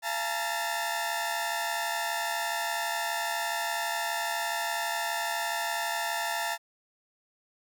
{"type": "tone cluster", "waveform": "sawtooth", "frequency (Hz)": [684, 855, 927, 1777], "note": ["F5", "A5", "A#5", "A6"], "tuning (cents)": [-36, -50, -10, 17], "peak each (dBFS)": -31, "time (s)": [0.02, 6.58], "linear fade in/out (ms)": 50, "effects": []}